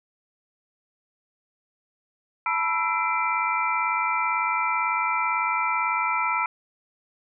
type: tone cluster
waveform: sine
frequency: 879 / 977 / 1329 / 2051 / 2351 Hz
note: A5 / B5 / E6 / C7 / D7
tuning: -2 / -19 / +14 / -35 / +1 cents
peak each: -31 / -27 / -26 / -33 / -28 dBFS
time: 2.46-6.46 s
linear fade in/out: 2 ms
effects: none